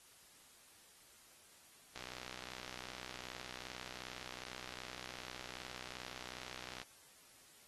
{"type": "click train", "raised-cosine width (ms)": 0.2, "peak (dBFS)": -29, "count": 305, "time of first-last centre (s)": [1.96, 6.816], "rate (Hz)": 62.6, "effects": ["white hiss -63 dBFS RMS until 7.67 s", "AAC 32 kbps"]}